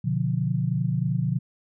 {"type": "chord", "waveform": "sine", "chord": "B diminished", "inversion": "none", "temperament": "equal with one note detuned", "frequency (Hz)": [123.47, 146.83, 176.34], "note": ["B2", "D3", "F3"], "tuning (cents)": [0, 0, 17], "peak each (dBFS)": [-26, -26, -27], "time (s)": [0.04, 1.39], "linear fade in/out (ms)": 10, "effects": []}